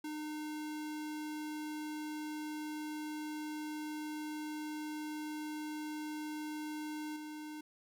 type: tone with level steps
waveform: square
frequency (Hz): 304.4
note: D#4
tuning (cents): -38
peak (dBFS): -40 / -44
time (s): 0.04-7.61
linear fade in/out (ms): 5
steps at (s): 7.16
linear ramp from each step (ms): 5
effects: none